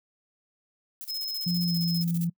violet noise with tremolo, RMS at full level -38 dBFS, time 1.01-2.27 s, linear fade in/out 0 ms, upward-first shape square, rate 15 Hz, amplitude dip 80%
sine tone, 5150 Hz, E8, 41 cents flat, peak -30 dBFS, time 1.08-2.04 s, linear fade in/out 20 ms
sine tone with pitch glide, 174.61 to 169.93 Hz, F3 to F3, 0 to -47 cents, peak -24 dBFS, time 1.46-2.3 s, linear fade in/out 10 ms, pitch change -47 cents, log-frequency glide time 1.64-1.76 s
effects noise-tail reverb RT60 0.1 s tail -25 dB re dry

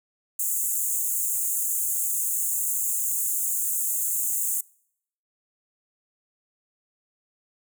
pink high-pass noise, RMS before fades -26 dBFS, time 0.39-4.61 s, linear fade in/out 5 ms, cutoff 6700 Hz, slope 96 dB/octave, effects noise-tail reverb RT60 0.7 s tail -25 dB re dry

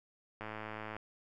click train, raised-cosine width 0.5 ms, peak -27 dBFS, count 61, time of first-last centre 0.41-0.966 s, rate 108 Hz, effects none

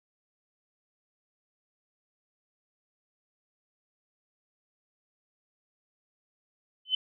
sine tone with exponential growth, 3042 Hz, F#7, 47 cents sharp, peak -19 dBFS, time 6.85-6.95 s, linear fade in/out 5 ms, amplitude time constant 20 ms, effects none

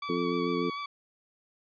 sawtooth tone with vibrato, 1142 Hz, D6, 49 cents flat, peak -30 dBFS, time 0.02-0.86 s, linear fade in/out 5 ms, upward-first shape sine, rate 6.7 Hz, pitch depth 24 cents each way
harmonic tone, 87.31 Hz, F2, in tune, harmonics 2 / 3 / 4 / 5, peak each -35 / -32 / -32 / -32 dBFS, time 0.09-0.7 s, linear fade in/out 5 ms
effects resampled to 11025 Hz

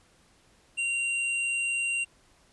square tone, 2764 Hz, F7, 19 cents flat, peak -27 dBFS, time 0.77-2.05 s, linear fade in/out 20 ms, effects pink hiss -62 dBFS RMS until 2.52 s + resampled to 24000 Hz

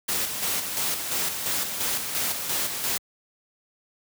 white noise with tremolo, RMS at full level -26 dBFS, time 0.08-2.98 s, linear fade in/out 10 ms, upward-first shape square, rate 2.9 Hz, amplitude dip 45%, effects high-pass 80 Hz 12 dB/octave

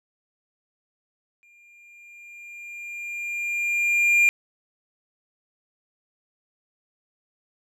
triangle tone with exponential growth, 2400 Hz, D7, 37 cents sharp, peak -12 dBFS, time 1.43-4.29 s, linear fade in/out 0 ms, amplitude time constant 620 ms, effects none

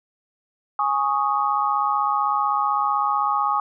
sine chord, Ab suspended fourth, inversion none, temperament equal, 830.6 / 1108.7 / 1244.5 Hz, Ab5 / Db6 / Eb6, 0 / 0 / 0 cents, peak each -23 dBFS, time 0.79-3.6 s, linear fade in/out 2 ms, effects none

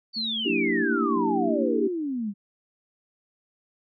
sine exponential sweep, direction down, 4615 to 193.4 Hz, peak -26 dBFS, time 0.13-2.34 s, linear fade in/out 50 ms
sine tone with vibrato, 202.6 Hz, G#3, 43 cents flat, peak -34 dBFS, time 0.16-1.66 s, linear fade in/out 10 ms, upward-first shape square, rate 1.5 Hz, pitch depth 170 cents each way
sine chord, E half-diminished seventh, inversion second, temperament equal, 233.1 / 293.7 / 329.6 / 392 Hz, Bb3 / D4 / E4 / G4, 0 / 0 / 0 / 0 cents, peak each -28 dBFS, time 0.45-1.88 s, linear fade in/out 10 ms
effects none

